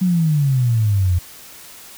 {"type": "exponential sweep", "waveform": "sine", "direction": "down", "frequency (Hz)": [188.2, 85.5], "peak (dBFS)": -13, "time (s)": [0.01, 1.19], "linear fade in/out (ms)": 10, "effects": ["white hiss -40 dBFS RMS until 1.97 s"]}